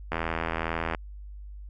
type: click train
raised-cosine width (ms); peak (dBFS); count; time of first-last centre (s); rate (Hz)
0.5; -13; 69; 0.12-0.948; 82.1
effects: added 50 Hz sine -39 dBFS peak until 1.69 s